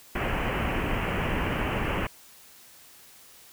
pink low-pass noise, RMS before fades -28 dBFS, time 0.15-2.07 s, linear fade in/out 5 ms, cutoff 3000 Hz, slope 96 dB/octave, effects white hiss -52 dBFS RMS until 3.52 s

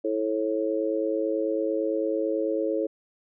harmonic tone, 109 Hz, A2, 16 cents flat, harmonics 3 / 4 / 5, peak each -28 / -28 / -28 dBFS, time 0.04-2.87 s, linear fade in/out 10 ms, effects none

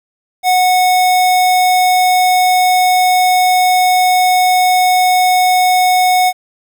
square tone, 734 Hz, F#5, 14 cents flat, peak -9 dBFS, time 0.43-6.33 s, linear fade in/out 50 ms, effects 8-bit

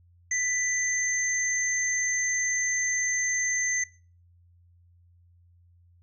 sine tone pair together, 1982 / 6281 Hz, B6 / G8, +6 / +3 cents, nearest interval octave + minor sixth, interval 1997 cents, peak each -27 dBFS, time 0.31-3.84 s, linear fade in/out 5 ms, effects noise-tail reverb RT60 0.4 s tail -20 dB re dry + added 87 Hz sine -56 dBFS peak until 6.02 s

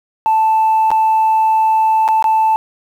sine tone with dropouts, 880 Hz, A5, in tune, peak -8 dBFS, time 0.26-2.56 s, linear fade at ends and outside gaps 0 ms, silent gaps 0.905-0.915 / 2.079-2.087 / 2.225-2.242 s, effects tanh soft clip ceiling -7 dBFS + 7-bit

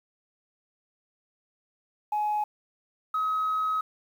sine tone pair in turn, 842 / 1273.1 Hz, G#5 / D#6, +24 / +39 cents, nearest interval perfect fifth, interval 715 cents, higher second, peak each -23 dBFS, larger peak neither, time 2.12-2.44 / 3.14-3.81 s, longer second, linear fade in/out 5 ms, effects tanh soft clip ceiling -21 dBFS + 9-bit

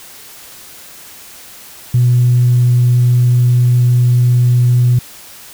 sine tone, 122.8 Hz, B2, 9 cents flat, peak -6 dBFS, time 1.94-4.99 s, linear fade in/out 5 ms, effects tanh soft clip ceiling -3 dBFS + white hiss -36 dBFS RMS until 5.53 s

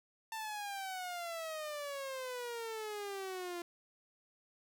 sawtooth exponential sweep, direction down, 897 to 343.4 Hz, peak -36 dBFS, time 0.32-3.62 s, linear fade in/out 2 ms, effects none

